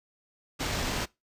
pink noise with sample-and-hold, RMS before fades -31 dBFS, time 0.59-1.06 s, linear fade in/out 20 ms, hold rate 11025 Hz, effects noise-tail reverb RT60 0.2 s tail -21 dB re dry + resampled to 32000 Hz

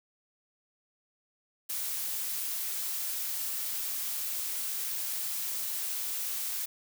blue noise, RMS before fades -34 dBFS, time 1.69-6.66 s, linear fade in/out 10 ms, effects none

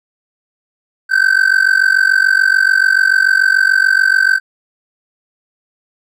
triangle tone with amplitude modulation, 1544 Hz, G6, 27 cents flat, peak -3 dBFS, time 1.09-4.4 s, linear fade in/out 50 ms, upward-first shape sine, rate 46.9 Hz, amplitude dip 90%, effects none

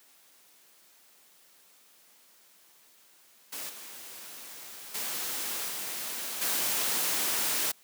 white noise with level steps, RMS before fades -38 / -45 / -34 / -36 / -29 dBFS, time 3.52-7.72 s, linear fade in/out 10 ms, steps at 3.69 / 4.94 / 5.68 / 6.41 s, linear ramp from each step 10 ms, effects white hiss -60 dBFS RMS until 7.83 s + high-pass 200 Hz 12 dB/octave

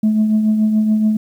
sine tone with tremolo, 215.7 Hz, A3, 34 cents flat, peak -8 dBFS, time 0.03-1.17 s, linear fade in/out 5 ms, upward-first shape triangle, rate 7 Hz, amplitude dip 50%, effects tanh soft clip ceiling -8 dBFS + 8-bit

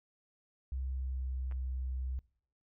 sine tone with pitch glide, 65.41 to 64.36 Hz, C2 to C2, 0 to -28 cents, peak -34 dBFS, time 0.72-2.19 s, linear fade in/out 0 ms, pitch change -28 cents, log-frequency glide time 0.89-1.35 s
clicks, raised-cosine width 0.5 ms, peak -40 dBFS, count 2, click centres 1.513 / 1.522 s
effects noise-tail reverb RT60 0.6 s tail -23 dB re dry

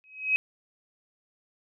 sine tone with exponential growth, 2542 Hz, D#7, 36 cents sharp, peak -17 dBFS, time 0.04-0.36 s, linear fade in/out 0 ms, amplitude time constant 68 ms, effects none

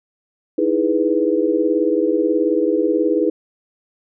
sine chord, E major seventh, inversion third, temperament equal, 311.1 / 329.6 / 415.3 / 493.9 Hz, D#4 / E4 / G#4 / B4, 0 / 0 / 0 / 0 cents, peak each -20 dBFS, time 0.58-3.3 s, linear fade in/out 5 ms, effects none

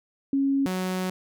sine / sawtooth tone pair in turn, 274.7 / 185.04 Hz, C#4 / F#3, -16 / 0 cents, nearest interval perfect fifth, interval 684 cents, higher first, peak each -20 / -22 dBFS, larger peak first, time 0.33-0.66 / 0.66-1.1 s, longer second, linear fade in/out 2 ms, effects none

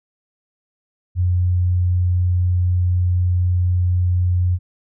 sine tone, 89.6 Hz, F2, 45 cents sharp, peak -14 dBFS, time 1.15-4.59 s, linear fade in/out 50 ms, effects none

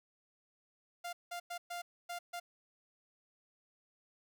sawtooth tone bursts at uneven times, 698.5 Hz, F5, in tune, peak -36 dBFS, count 6, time 1.04-1.13 / 1.31-1.4 / 1.5-1.58 / 1.7-1.82 / 2.09-2.19 / 2.33-2.4 s, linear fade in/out 10 ms, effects none

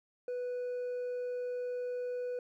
sine tone with hard clipping, 493.9 Hz, B4, in tune, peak -35 dBFS, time 0.28-2.39 s, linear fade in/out 2 ms, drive 2 dB, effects none

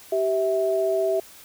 sine tone pair together, 387.6 / 652.4 Hz, G4 / E5, -20 / -18 cents, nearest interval major sixth, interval 902 cents, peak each -23 / -22 dBFS, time 0.12-1.2 s, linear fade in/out 5 ms, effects white hiss -47 dBFS RMS until 1.44 s

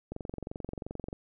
click train, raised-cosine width 2 ms, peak -24 dBFS, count 24, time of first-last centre 0.12-1.129 s, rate 22.8 Hz, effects none

